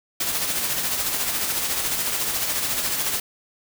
white noise with tremolo, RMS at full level -23 dBFS, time 0.2-3.2 s, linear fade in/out 5 ms, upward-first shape sine, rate 14 Hz, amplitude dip 40%, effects none

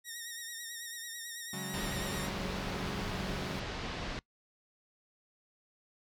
10% pulse tone with vibrato, 1864.7 Hz, A#6, in tune, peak -32 dBFS, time 0.04-2.3 s, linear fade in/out 50 ms, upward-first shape sine, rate 9.1 Hz, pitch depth 47 cents each way
sawtooth chord, C# suspended fourth, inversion none, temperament equal, 138.59 / 185 / 207.7 Hz, C#3 / F#3 / G#3, 0 / 0 / 0 cents, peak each -40 / -37 / -41 dBFS, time 1.53-3.6 s, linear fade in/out 5 ms
pink low-pass noise, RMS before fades -39 dBFS, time 1.74-4.19 s, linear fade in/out 0 ms, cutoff 5000 Hz, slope 24 dB/octave
effects noise-tail reverb RT60 0.1 s tail -23 dB re dry

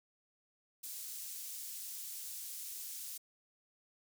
pink high-pass noise, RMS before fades -45 dBFS, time 0.83-3.18 s, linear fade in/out 10 ms, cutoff 7300 Hz, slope 12 dB/octave, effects none

